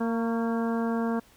harmonic tone with a mistuned harmonic, 230 Hz, A#3, 23 cents flat, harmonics 1 / 2 / 3 / 4 / 5 / 6 / 7, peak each -26 / -32 / -36 / -38 / -40 / -42 / -43 dBFS, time 0-1.2 s, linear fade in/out 10 ms, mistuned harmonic 5, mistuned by -39 cents, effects pink hiss -58 dBFS RMS until 1.36 s

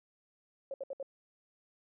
sine tone bursts, 545 Hz, C#5, 29 cents flat, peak -36 dBFS, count 4, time 0.71-1.028 s, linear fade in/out 2 ms, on 30 ms, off 66 ms, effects none

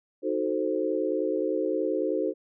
sine chord, D# diminished seventh, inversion none, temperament equal, 311.1 / 370 / 440 / 523.3 Hz, D#4 / F#4 / A4 / C5, 0 / 0 / 0 / 0 cents, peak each -30 dBFS, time 0.22-2.34 s, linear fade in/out 50 ms, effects none

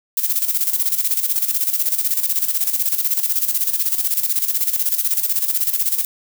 violet noise with tremolo, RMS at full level -17 dBFS, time 0.17-6.05 s, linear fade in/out 2 ms, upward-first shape square, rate 16 Hz, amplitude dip 65%, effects none

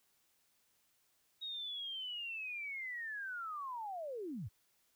sine linear sweep, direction down, 3790 to 78.2 Hz, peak -40 dBFS, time 1.41-4.49 s, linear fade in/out 20 ms, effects white hiss -75 dBFS RMS until 4.95 s

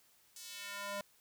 square tone with high-pass filter sweep, 201.9 Hz, G#3, 49 cents flat, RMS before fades -44 dBFS, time 0.36-1.01 s, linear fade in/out 2 ms, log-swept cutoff 6400 to 500 Hz, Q 1.1, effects white hiss -68 dBFS RMS until 1.2 s

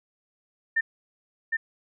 sine tone with echo, 1800 Hz, A6, 39 cents sharp, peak -20 dBFS, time 0.76-0.81 s, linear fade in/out 10 ms, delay 760 ms, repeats 1, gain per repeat -3 dB, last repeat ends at 1.57 s, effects none

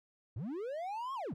triangle linear two-way sweep, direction up then down, 87.31 to 1108.7 to 99.1 Hz, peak -35 dBFS, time 0.36-1.34 s, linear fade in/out 5 ms, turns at 1.14 s, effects none

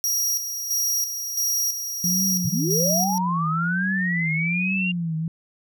sawtooth tone with tremolo, 5690 Hz, F8, 31 cents sharp, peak -18 dBFS, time 0.04-3.18 s, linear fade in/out 0 ms, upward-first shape square, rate 1.5 Hz, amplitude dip 55%
sine tone with vibrato, 174.61 Hz, F3, in tune, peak -23 dBFS, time 2.04-5.28 s, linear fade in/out 2 ms, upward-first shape triangle, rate 1.2 Hz, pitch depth 180 cents each way
sine linear sweep, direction up, 94.9 to 2804 Hz, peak -23 dBFS, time 2.44-4.92 s, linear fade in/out 10 ms
effects none

